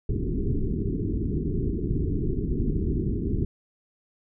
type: low-pass noise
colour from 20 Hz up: pink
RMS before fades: -26 dBFS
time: 0.09-3.45 s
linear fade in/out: 5 ms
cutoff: 420 Hz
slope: 96 dB/octave
effects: none